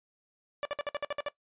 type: tone bursts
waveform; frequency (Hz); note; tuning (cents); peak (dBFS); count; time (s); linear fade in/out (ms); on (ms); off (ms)
sawtooth; 580; D5; -22; -26; 9; 0.63-1.284; 0; 22; 57
effects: noise-tail reverb RT60 0.1 s tail -18 dB re dry + resampled to 8000 Hz